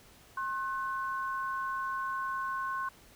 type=tone pair together; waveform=sine; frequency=1069.3 / 1500 Hz; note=C6 / F#6; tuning=+37 / +23 cents; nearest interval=tritone; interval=586 cents; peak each=-33 / -37 dBFS; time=0.37-2.89 s; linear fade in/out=5 ms; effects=pink hiss -58 dBFS RMS until 3.15 s